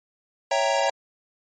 square chord, C# diminished seventh, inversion none, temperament equal, 554.4 / 659.3 / 784 / 932.3 Hz, C#5 / E5 / G5 / Bb5, 0 / 0 / 0 / 0 cents, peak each -25 / -27 / -27 / -27 dBFS, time 0.51-0.9 s, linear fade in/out 5 ms, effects MP3 32 kbps

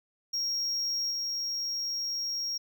triangle tone with level steps, 5588 Hz, F8, in tune, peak -27 / -29 dBFS, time 0.33-2.58 s, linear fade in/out 10 ms, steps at 1.1 s, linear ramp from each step 20 ms, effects none

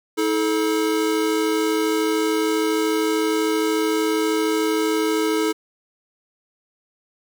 square tone pair together, 319.6 / 432.6 Hz, D#4 / A4, +47 / -29 cents, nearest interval perfect fourth, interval 524 cents, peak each -22 dBFS, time 0.17-5.53 s, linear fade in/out 20 ms, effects none

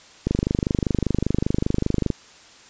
click train, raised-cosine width 3 ms, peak -7 dBFS, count 47, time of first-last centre 0.27-2.103 s, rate 25.1 Hz, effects white hiss -48 dBFS RMS until 2.69 s + resampled to 16000 Hz

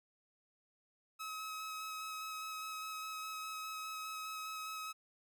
sawtooth tone with vibrato, 1280 Hz, D#6, 49 cents sharp, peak -38 dBFS, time 1.19-4.93 s, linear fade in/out 20 ms, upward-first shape square, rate 4.9 Hz, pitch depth 8 cents each way, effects none

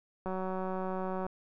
click train, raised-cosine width 1 ms, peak -23 dBFS, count 189, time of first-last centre 0.26-1.265 s, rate 187 Hz, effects none

